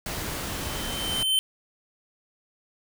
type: noise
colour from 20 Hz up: pink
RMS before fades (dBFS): -32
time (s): 0.06-1.23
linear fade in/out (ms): 2
type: tone with exponential growth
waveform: square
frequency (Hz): 3086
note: G7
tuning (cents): -28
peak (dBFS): -19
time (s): 0.24-1.39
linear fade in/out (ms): 0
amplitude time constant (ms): 250
effects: none